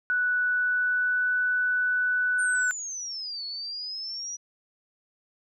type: tone with pitch glide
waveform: sine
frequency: 1480 to 1489.4 Hz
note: F#6 to F#6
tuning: 0 to +11 cents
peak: -22 dBFS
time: 0.1-2.71 s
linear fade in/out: 0 ms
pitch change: +11 cents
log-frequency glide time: 0.4-1.3 s
type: exponential two-way sweep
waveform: sine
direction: down then up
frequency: 9040 to 4369 to 5850 Hz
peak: -32 dBFS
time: 2.38-4.37 s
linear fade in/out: 20 ms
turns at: 3.45 s
effects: none